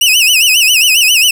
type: tone with vibrato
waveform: sawtooth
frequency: 2745 Hz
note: F7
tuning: 31 cents flat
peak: -3 dBFS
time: 0.01-1.31 s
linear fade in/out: 5 ms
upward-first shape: sine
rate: 7.4 Hz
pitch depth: 170 cents each way
effects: 7-bit